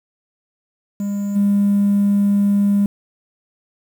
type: tone with level steps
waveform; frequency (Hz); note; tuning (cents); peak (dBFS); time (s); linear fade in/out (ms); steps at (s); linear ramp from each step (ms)
triangle; 202; G#3; -48; -17 / -9; 1-2.86; 2; 1.35; 20
effects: tanh soft clip ceiling -9 dBFS + 7-bit